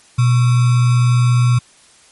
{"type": "tone with sample-and-hold", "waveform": "sine", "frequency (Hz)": 122.3, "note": "B2", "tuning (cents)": -16, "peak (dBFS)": -9, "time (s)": [0.18, 1.59], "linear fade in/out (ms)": 10, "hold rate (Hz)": 1225, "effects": ["white hiss -48 dBFS RMS until 2.11 s", "MP3 48 kbps"]}